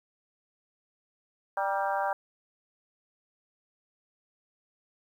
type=harmonic tone with a mistuned harmonic; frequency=196.9 Hz; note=G3; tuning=8 cents sharp; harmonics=3 / 4 / 5 / 6 / 7 / 8; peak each=-33 / -30 / -33 / -38 / -38 / -37 dBFS; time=1.57-2.13 s; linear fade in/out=2 ms; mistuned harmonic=5; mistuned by=-50 cents; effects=10-bit